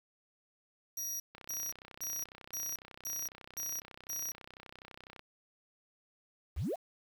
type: tone bursts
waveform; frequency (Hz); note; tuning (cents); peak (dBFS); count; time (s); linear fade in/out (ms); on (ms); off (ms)
sawtooth; 5750; F8; +50; -34; 7; 0.97-4.32; 5; 230; 290
type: click train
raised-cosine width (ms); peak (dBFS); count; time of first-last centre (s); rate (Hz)
0.3; -33; 124; 1.35-5.194; 32
type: exponential sweep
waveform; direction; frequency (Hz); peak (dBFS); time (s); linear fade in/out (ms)
sine; up; 54 to 833; -32; 6.56-6.76; 20
effects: 9-bit